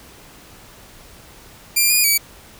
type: tone with pitch steps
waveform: 5% pulse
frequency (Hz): 2387 / 2446 / 2285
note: D7 / D#7 / D7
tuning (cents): +28 / -30 / -48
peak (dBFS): -4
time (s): 1.76-2.18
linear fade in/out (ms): 10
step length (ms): 140
effects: pink hiss -44 dBFS RMS until 2.59 s